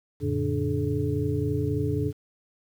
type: tone cluster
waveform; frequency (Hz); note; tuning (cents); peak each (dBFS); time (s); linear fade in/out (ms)
sine; 89.4 / 113 / 144.1 / 293.5 / 427.3; F2 / A2 / D3 / D4 / G#4; +41 / +47 / -33 / -1 / +49; -30; 0.2-2.13; 50
effects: 9-bit